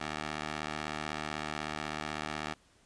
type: tone with band-pass filter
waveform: 15% pulse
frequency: 76.1 Hz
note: D#2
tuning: 38 cents flat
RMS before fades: -38 dBFS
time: 0-2.54 s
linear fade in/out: 10 ms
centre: 1900 Hz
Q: 0.56
effects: pink hiss -65 dBFS RMS until 2.85 s + resampled to 22050 Hz